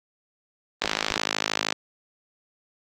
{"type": "click train", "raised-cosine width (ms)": 0.2, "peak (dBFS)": -4, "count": 49, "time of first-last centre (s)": [0.82, 1.724], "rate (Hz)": 53.1, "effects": ["high-pass 200 Hz 12 dB/octave", "Opus 24 kbps"]}